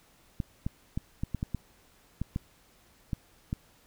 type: clicks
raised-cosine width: 5 ms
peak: -18 dBFS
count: 11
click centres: 0.402 / 0.665 / 0.975 / 1.235 / 1.347 / 1.429 / 1.547 / 2.216 / 2.361 / 3.132 / 3.529 s
effects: pink hiss -62 dBFS RMS until 3.86 s

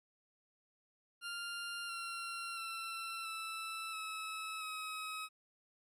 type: tone with pitch steps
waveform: 20% pulse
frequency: 1396.9 / 1371.3 / 1346.2 / 1321.5 / 1297.3 / 1273.6 Hz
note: F6 / F6 / E6 / E6 / E6 / D#6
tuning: 0 / -32 / +36 / +4 / -28 / +40 cents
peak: -36 dBFS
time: 1.21-5.29 s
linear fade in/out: 50 ms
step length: 680 ms
effects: resampled to 32000 Hz + 13-bit

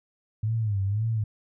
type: tone with vibrato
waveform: sine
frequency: 105 Hz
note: G#2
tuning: 19 cents sharp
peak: -23 dBFS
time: 0.43-1.24 s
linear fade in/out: 5 ms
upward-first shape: sine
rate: 1.9 Hz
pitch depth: 140 cents each way
effects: none

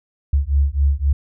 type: beating tone pair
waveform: sine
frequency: 68.5 / 72.3 Hz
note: C#2 / D2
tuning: -20 / -27 cents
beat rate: 3.8 Hz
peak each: -17 dBFS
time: 0.33-1.13 s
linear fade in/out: 5 ms
effects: none

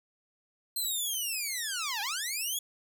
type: linear two-way sweep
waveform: 10% pulse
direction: down then up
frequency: 4186 to 784 to 3422 Hz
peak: -23 dBFS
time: 0.76-2.59 s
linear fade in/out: 5 ms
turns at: 2.01 s
effects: none

